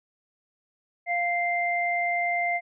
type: tone pair together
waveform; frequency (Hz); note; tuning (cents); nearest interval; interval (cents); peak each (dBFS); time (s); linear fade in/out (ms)
sine; 697.5 / 2090; F5 / C7; -2 / -2; octave + perfect fifth; 1900; -26; 1.06-2.61; 50
effects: none